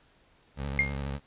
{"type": "tone with vibrato", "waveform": "20% pulse", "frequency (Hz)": 69.3, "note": "C#2", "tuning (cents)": 0, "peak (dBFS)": -27, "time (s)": [0.56, 1.2], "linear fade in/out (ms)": 50, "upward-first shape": "square", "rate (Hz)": 12, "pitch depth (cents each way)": 62}
{"type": "tone with exponential decay", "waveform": "sine", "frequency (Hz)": 2123, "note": "C7", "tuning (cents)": 25, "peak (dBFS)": -18, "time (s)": [0.79, 0.97], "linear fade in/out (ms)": 1, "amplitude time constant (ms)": 38}
{"effects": ["pink hiss -63 dBFS RMS until 1.26 s", "resampled to 8000 Hz"]}